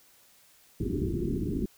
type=low-pass noise; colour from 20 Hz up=white; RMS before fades=-30 dBFS; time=0.8-1.66 s; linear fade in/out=5 ms; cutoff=400 Hz; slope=96 dB/octave; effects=white hiss -60 dBFS RMS until 1.77 s